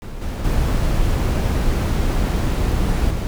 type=noise with level steps; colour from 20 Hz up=brown; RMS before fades=-30 / -24 / -18 / -22 dBFS; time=0.02-3.27 s; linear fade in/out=0 ms; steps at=0.21 / 0.44 / 3.1 s; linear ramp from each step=10 ms; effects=none